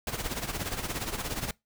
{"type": "noise with tremolo", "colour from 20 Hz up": "pink", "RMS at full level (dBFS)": -31, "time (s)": [0.07, 1.51], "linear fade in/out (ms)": 2, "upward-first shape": "sine", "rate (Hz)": 17, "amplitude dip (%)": 70, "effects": ["noise-tail reverb RT60 0.2 s tail -24 dB re dry"]}